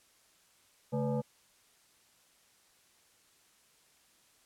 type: tone with frequency modulation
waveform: sine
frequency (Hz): 138.6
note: C#3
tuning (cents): 0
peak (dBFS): -29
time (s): 0.92-1.22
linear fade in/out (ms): 20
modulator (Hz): 357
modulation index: 1.4
effects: white hiss -66 dBFS RMS until 4.45 s + low-pass 11000 Hz 12 dB/octave